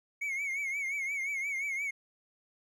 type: tone with vibrato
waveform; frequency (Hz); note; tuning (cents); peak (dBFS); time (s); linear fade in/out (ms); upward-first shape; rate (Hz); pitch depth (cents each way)
triangle; 2207; C#7; -8; -30; 0.21-1.91; 10; triangle; 5.7; 97
effects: none